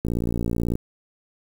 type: click train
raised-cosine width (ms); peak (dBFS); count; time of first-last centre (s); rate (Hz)
3; -12; 42; 0.05-0.754; 58.2
effects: 7-bit